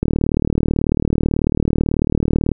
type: click train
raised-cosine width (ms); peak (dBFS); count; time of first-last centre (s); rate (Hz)
3; -3; 96; 0.03-2.517; 38.2
effects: none